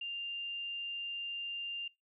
sine tone, 2794 Hz, F7, in tune, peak -37 dBFS, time 0.01-1.88 s, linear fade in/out 5 ms, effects noise-tail reverb RT60 0.2 s tail -22 dB re dry

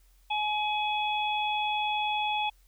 harmonic tone, 845 Hz, G#5, 30 cents sharp, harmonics 1 / 3 / 4, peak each -28 / -33 / -34 dBFS, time 0.3-2.5 s, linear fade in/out 10 ms, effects added 44 Hz sine -58 dBFS peak until 2.67 s + white hiss -68 dBFS RMS until 2.67 s

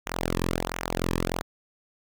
sawtooth tone with flanger, 43.32 Hz, F1, 13 cents flat, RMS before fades -29 dBFS, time 0.06-1.42 s, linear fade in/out 10 ms, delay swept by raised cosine 0.22 to 1.42 ms, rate 1.4 Hz, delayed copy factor -0.9, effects none

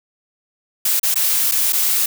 blue noise with dropouts, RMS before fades -17 dBFS, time 0.85-2.06 s, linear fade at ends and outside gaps 5 ms, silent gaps 0.997-1.031 / 1.143-1.157 / 1.514-1.519 / 1.724-1.73 s, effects none

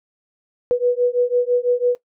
sine beating tone pair, 487.1 / 493.1 Hz, B4 / B4, -24 / -3 cents, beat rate 6 Hz, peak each -18 dBFS, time 0.71-1.95 s, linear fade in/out 0 ms, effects noise-tail reverb RT60 0.1 s tail -17 dB re dry

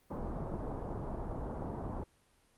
pink low-pass noise, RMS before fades -39 dBFS, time 0.1-2.04 s, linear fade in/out 10 ms, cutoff 1000 Hz, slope 24 dB/octave, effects pink hiss -69 dBFS RMS until 2.57 s + Opus 32 kbps

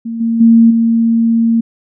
sine tone with level steps, 229.1 Hz, A#3, 30 cents flat, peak -18 / -11 / -3 / -8 dBFS, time 0.05-1.61 s, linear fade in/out 10 ms, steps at 0.2 / 0.4 / 0.7 s, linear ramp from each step 10 ms, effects none

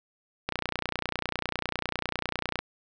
click train, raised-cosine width 0.3 ms, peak -12 dBFS, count 64, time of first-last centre 0.49-2.59 s, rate 30 Hz, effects none

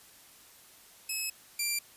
10% pulse tone pair in turn, 2579 / 2365 Hz, E7 / D7, -39 / +12 cents, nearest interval minor second, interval 149 cents, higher first, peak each -23 / -20 dBFS, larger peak second, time 1.09-1.3 / 1.59-1.79 s, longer first, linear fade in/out 5 ms, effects white hiss -56 dBFS RMS until 1.96 s + resampled to 32000 Hz

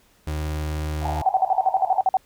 35% pulse tone, 76.6 Hz, D#2, 27 cents flat, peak -23 dBFS, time 0.27-1.22 s, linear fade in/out 5 ms
white band-pass noise, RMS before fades -30 dBFS, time 1-2.04 s, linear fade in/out 50 ms, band 660 to 900 Hz, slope 96 dB/octave
sine tone bursts, 759 Hz, F#5, 44 cents sharp, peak -14 dBFS, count 12, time 1.26-2.17 s, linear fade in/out 2 ms, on 30 ms, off 50 ms
effects pink hiss -59 dBFS RMS until 2.25 s

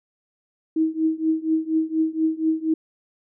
sine tone with tremolo, 318.7 Hz, D#4, 42 cents sharp, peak -15 dBFS, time 0.76-2.74 s, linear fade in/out 5 ms, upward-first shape triangle, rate 4.2 Hz, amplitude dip 95%, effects none

